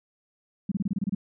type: tone bursts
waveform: sine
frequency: 196.2 Hz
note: G3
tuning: 2 cents sharp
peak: -23 dBFS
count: 9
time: 0.69-1.149 s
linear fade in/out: 5 ms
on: 27 ms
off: 27 ms
effects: none